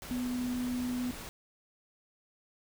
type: tone in noise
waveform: sine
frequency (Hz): 248.1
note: B3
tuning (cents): +8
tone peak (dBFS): -31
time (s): 0.11-1.11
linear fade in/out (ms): 0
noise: pink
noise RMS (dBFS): -44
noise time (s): 0.02-1.29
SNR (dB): +10
effects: none